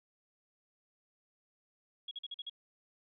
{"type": "tone bursts", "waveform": "sine", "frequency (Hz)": 3322, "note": "G#7", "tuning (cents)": 0, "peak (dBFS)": -39, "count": 6, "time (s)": [2.08, 2.497], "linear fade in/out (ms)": 5, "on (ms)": 32, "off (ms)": 45, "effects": []}